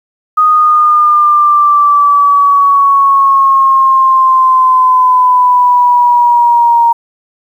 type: exponential sweep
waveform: sine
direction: down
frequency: 1244.5 to 932.3 Hz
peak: -4 dBFS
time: 0.37-6.93 s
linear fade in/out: 10 ms
effects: 7-bit